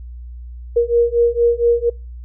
sine beating tone pair, 470 / 474.3 Hz, A#4 / A#4, +14 / +30 cents, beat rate 4.3 Hz, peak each -15 dBFS, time 0.76-1.9 s, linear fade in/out 10 ms, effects noise-tail reverb RT60 0.3 s tail -26 dB re dry + added 60 Hz sine -30 dBFS peak until 2.24 s

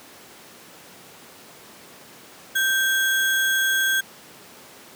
sine tone with sample-and-hold, 1568 Hz, G6, in tune, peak -18 dBFS, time 2.55-4.01 s, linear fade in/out 10 ms, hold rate 4900 Hz, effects pink hiss -45 dBFS RMS until 4.95 s + high-pass 200 Hz 12 dB/octave

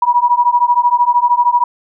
sine beating tone pair, 961 / 974 Hz, B5 / B5, -48 / -24 cents, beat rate 13 Hz, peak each -12 dBFS, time 0.02-1.64 s, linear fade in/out 5 ms, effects none

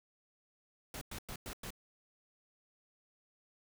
pink noise bursts, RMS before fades -44 dBFS, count 5, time 0.94-1.705 s, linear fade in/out 2 ms, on 73 ms, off 100 ms, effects none

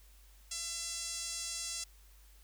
5% pulse tone with band-pass filter, 674 Hz, E5, 38 cents sharp, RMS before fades -40 dBFS, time 0.51-1.84 s, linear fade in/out 5 ms, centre 7500 Hz, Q 1.1, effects added 50 Hz sine -57 dBFS peak until 2.43 s + white hiss -65 dBFS RMS until 2.43 s

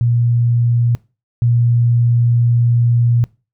sine tone pair in turn, 119 / 119 Hz, A#2 / A#2, +36 / +36 cents, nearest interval unison, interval 0 cents, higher neither, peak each -11 / -10 dBFS, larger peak second, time 0.01-0.95 / 1.42-3.24 s, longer second, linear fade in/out 0 ms, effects noise-tail reverb RT60 0.3 s tail -22 dB re dry

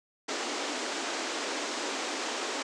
pink band-pass noise, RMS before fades -34 dBFS, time 0.28-2.63 s, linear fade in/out 10 ms, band 260 to 7800 Hz, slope 48 dB/octave, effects none

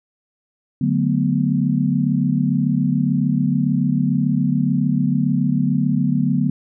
sine chord, B minor seventh, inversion first, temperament equal, 146.83 / 185 / 220 / 246.9 Hz, D3 / F#3 / A3 / B3, 0 / 0 / 0 / 0 cents, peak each -20 / -21 / -23 / -20 dBFS, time 0.81-6.5 s, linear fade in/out 5 ms, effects none

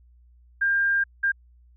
sine tone bursts at uneven times, 1600 Hz, G6, 35 cents sharp, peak -19 dBFS, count 2, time 0.61-1.04 / 1.23-1.32 s, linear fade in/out 10 ms, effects added 60 Hz sine -52 dBFS peak until 1.76 s

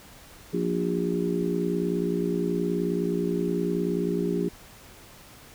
harmonic tone with a mistuned harmonic, 59 Hz, A#1, 22 cents sharp, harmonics 3 / 4 / 5 / 6 / 7, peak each -28 / -34 / -31 / -31 / -29 dBFS, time 0.53-4.49 s, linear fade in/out 10 ms, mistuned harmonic 7, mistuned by -37 cents, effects pink hiss -49 dBFS RMS until 5.54 s

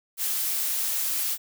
blue noise, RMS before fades -27 dBFS, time 0.17-1.38 s, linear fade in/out 50 ms, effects none

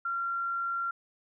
sine tone, 1375 Hz, F6, 27 cents flat, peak -29 dBFS, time 0.05-0.91 s, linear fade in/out 5 ms, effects none

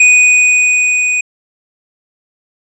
square tone with level ramp, 2482 Hz, D#7, 5 cents flat, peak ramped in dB -4 to -12 dBFS, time 0-1.21 s, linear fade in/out 5 ms, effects resampled to 22050 Hz

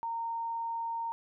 sine tone, 921 Hz, A#5, 21 cents flat, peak -32 dBFS, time 0.03-1.12 s, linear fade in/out 0 ms, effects none

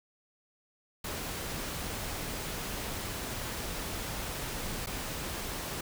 pink noise with dropouts, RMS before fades -37 dBFS, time 1.04-5.81 s, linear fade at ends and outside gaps 5 ms, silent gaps 4.862-4.87 s, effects none

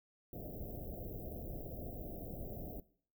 pink band-stop noise, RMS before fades -45 dBFS, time 0.33-2.8 s, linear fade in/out 2 ms, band 720 to 14000 Hz, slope 96 dB/octave, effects noise-tail reverb RT60 0.5 s tail -18 dB re dry

